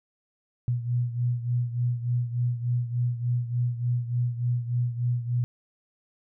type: beating tone pair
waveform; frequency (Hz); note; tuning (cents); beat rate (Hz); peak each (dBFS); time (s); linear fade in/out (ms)
sine; 120.7 / 124.1; B2 / B2; -39 / +9; 3.4; -25 / -30; 0.68-5.44; 0
effects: none